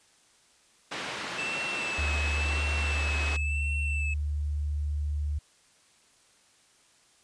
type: band-pass noise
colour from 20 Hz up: white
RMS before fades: -36 dBFS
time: 0.91-3.37 s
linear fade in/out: 10 ms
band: 140 to 2800 Hz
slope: 12 dB/octave
type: tone with vibrato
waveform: triangle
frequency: 2637 Hz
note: E7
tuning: in tune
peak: -30 dBFS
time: 1.38-4.14 s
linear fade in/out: 5 ms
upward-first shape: sine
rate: 0.95 Hz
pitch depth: 46 cents each way
type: tone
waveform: sine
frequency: 73.8 Hz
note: D2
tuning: 9 cents sharp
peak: -27 dBFS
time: 1.98-5.39 s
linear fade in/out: 10 ms
effects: white hiss -62 dBFS RMS until 7.23 s + resampled to 22050 Hz